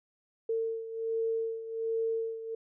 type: beating tone pair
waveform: sine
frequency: 451.4 / 452.7 Hz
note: A4 / A4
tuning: +44 / +49 cents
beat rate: 1.3 Hz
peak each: -31 / -36 dBFS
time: 0.49-2.55 s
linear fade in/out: 5 ms
effects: none